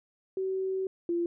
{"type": "tone pair in turn", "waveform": "sine", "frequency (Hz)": [380, 343.3], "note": ["F#4", "F4"], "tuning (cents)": [46, -30], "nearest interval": "major second", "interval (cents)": 176, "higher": "first", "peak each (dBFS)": [-28, -26], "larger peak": "second", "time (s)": [[0.37, 0.87], [1.09, 1.26]], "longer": "first", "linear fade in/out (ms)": 2, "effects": []}